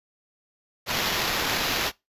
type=noise with sample-and-hold; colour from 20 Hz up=white; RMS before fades=-26 dBFS; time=0.86-1.92 s; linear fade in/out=50 ms; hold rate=8820 Hz; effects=noise-tail reverb RT60 0.2 s tail -22 dB re dry + resampled to 32000 Hz